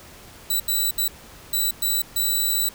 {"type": "tone bursts at uneven times", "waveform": "5% pulse", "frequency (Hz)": 3951, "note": "B7", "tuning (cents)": 0, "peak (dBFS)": -12, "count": 6, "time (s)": [[0.5, 0.6], [0.68, 0.91], [0.98, 1.08], [1.53, 1.71], [1.82, 2.02], [2.16, 2.69]], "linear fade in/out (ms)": 5, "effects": ["pink hiss -45 dBFS RMS until 2.74 s"]}